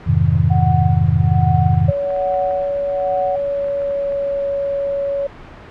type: chord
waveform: sine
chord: F minor seventh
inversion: none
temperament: just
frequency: 87.31 / 104.77 / 130.96 / 157.15 Hz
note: F2 / Ab2 / C3 / Eb3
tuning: 0 / +16 / +2 / +18 cents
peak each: -17 dBFS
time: 0.06-1.92 s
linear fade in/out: 20 ms
type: tone with tremolo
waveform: sine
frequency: 740 Hz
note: F#5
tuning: in tune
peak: -18 dBFS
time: 0.5-3.36 s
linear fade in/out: 5 ms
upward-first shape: sine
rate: 1.2 Hz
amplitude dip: 95%
type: clicks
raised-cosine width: 0.5 ms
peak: -22 dBFS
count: 12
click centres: 1.665 / 1.741 / 2.105 / 2.164 / 2.341 / 2.51 / 3 / 3.644 / 3.684 / 3.818 / 3.909 / 4.122 s
type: tone with pitch glide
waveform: sine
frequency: 565 to 560.1 Hz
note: C#5 to C#5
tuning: +33 to +18 cents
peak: -17 dBFS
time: 1.88-5.27 s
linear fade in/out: 5 ms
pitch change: -15 cents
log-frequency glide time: 3.16-4.39 s
effects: pink hiss -37 dBFS RMS until 5.7 s + low-pass 2000 Hz 12 dB/octave